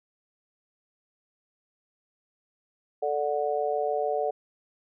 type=harmonic tone; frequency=146.83 Hz; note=D3; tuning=in tune; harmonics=3 / 4 / 5; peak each=-29 / -29 / -29 dBFS; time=3.02-4.31 s; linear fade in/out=10 ms; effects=none